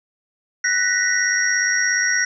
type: tone cluster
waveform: sine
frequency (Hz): 1490 / 1858 / 1955 / 5650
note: F#6 / A#6 / B6 / F8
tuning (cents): +12 / -6 / -18 / +19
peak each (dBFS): -22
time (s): 0.64-2.25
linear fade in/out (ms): 5
effects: none